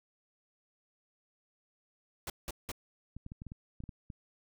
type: noise bursts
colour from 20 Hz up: pink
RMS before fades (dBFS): -39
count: 3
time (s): 2.27-2.717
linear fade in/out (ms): 2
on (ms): 29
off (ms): 180
type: clicks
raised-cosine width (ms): 5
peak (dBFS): -31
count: 10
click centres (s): 3.166 / 3.264 / 3.319 / 3.419 / 3.467 / 3.519 / 3.804 / 3.838 / 3.892 / 4.102
effects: none